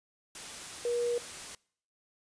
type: tone in noise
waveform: sine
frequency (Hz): 478.7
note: A#4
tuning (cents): +46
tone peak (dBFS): -28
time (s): 0.85-1.18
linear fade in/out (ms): 2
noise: white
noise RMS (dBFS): -43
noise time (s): 0.35-1.55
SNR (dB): +12
effects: noise-tail reverb RT60 0.6 s tail -25 dB re dry + resampled to 22050 Hz